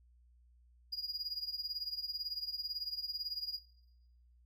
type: tone with tremolo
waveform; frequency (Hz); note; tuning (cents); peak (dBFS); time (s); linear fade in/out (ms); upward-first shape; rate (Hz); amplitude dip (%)
triangle; 4873; D#8; -37; -33; 0.92-3.59; 10; triangle; 18; 90
effects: noise-tail reverb RT60 0.9 s tail -17 dB re dry + added 60 Hz sine -62 dBFS peak until 4.45 s